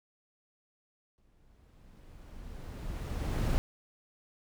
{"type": "noise with exponential growth", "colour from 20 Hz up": "brown", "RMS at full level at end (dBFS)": -27, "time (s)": [1.18, 3.58], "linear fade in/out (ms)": 0, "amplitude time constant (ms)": 520, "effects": []}